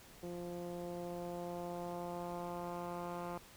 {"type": "tone with low-pass filter sweep", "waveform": "10% pulse", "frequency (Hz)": 174.61, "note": "F3", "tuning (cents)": 0, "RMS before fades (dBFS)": -43, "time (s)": [0.23, 3.38], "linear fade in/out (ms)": 2, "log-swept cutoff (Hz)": [430, 1400], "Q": 1.3, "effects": ["pink hiss -58 dBFS RMS until 3.56 s"]}